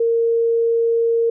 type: tone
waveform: sine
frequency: 461.6 Hz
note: A#4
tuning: 17 cents flat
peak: -14 dBFS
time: 0-1.3 s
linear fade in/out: 5 ms
effects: none